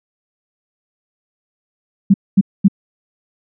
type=tone bursts; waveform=sine; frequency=196 Hz; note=G3; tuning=in tune; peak=-5 dBFS; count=3; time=2.1-2.683 s; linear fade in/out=10 ms; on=41 ms; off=230 ms; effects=none